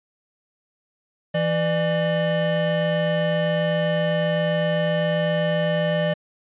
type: tone pair together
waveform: square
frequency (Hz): 165.8 / 598.7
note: E3 / D5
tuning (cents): +10 / +33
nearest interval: octave + minor seventh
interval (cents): 2223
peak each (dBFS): -24 / -22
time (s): 1.34-6.14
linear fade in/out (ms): 10
effects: resampled to 8000 Hz